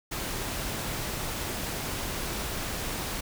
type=noise; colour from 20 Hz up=pink; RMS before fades=-33 dBFS; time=0.11-3.21 s; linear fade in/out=10 ms; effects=none